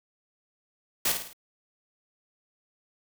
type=noise with echo; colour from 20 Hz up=white; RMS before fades=-25 dBFS; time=1.05-1.12 s; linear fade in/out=5 ms; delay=53 ms; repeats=4; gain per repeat=-6 dB; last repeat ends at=1.332 s; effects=none